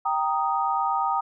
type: chord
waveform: sine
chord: Eb major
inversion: first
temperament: equal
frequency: 784 / 932.3 / 1244.5 Hz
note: G5 / Bb5 / Eb6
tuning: 0 / 0 / 0 cents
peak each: -26 dBFS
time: 0.05-1.21 s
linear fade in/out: 10 ms
effects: none